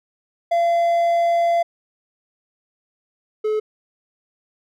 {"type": "tone pair in turn", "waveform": "triangle", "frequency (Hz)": [683, 429.4], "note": ["F5", "A4"], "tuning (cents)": [-39, -42], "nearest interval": "minor sixth", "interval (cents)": 803, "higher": "first", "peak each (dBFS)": [-13, -16], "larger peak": "first", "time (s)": [[0.51, 1.63], [3.44, 3.6]], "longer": "first", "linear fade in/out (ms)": 10, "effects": []}